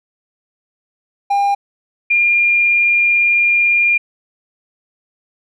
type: tone pair in turn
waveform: triangle / sine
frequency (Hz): 803 / 2406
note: G5 / D7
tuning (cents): +41 / +41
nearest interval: octave + perfect fifth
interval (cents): 1900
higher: second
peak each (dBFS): -10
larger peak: neither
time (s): 1.3-1.55 / 2.1-3.98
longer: second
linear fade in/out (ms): 10
effects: none